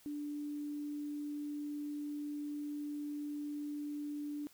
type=tone; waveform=sine; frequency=293.7 Hz; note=D4; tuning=in tune; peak=-38 dBFS; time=0.06-4.47 s; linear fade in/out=0 ms; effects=white hiss -64 dBFS RMS until 4.53 s